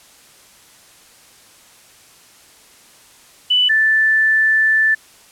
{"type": "tone pair in turn", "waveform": "sine", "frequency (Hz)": [2982, 1759.8], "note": ["F#7", "A6"], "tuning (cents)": [13, 0], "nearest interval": "major sixth", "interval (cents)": 913, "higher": "first", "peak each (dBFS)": -11, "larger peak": "neither", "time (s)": [[3.5, 3.69], [3.69, 4.95]], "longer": "second", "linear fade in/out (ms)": 10, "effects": ["white hiss -47 dBFS RMS until 5.31 s", "low-pass 11000 Hz 12 dB/octave"]}